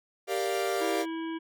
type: chord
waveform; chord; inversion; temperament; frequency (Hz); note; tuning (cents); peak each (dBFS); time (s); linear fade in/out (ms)
45% pulse; G minor seventh; none; equal; 392 / 466.2 / 587.3 / 698.5; G4 / Bb4 / D5 / F5; 0 / 0 / 0 / 0; -31 / -34 / -35 / -33; 0.27-1.06; 50
type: harmonic tone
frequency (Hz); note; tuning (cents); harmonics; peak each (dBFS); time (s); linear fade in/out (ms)
326.2; E4; -18; 1 / 3 / 5 / 7 / 9 / 10; -32 / -42 / -46 / -49 / -51 / -52; 0.8-1.39; 20
effects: none